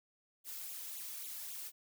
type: noise with flanger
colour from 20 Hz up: blue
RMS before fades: -45 dBFS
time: 0.44-1.72 s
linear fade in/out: 50 ms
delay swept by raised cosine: 0.28 to 2.38 ms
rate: 3.7 Hz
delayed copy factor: +0.75
effects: none